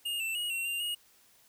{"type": "tone with pitch steps", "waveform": "square", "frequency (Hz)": [2839, 2672, 2890, 2729, 2785, 2874], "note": ["F7", "E7", "F#7", "F7", "F7", "F7"], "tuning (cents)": [28, 23, -41, -41, -5, 49], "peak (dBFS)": -32, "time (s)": [0.05, 0.95], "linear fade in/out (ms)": 10, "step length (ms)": 150, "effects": ["white hiss -63 dBFS RMS until 1.48 s"]}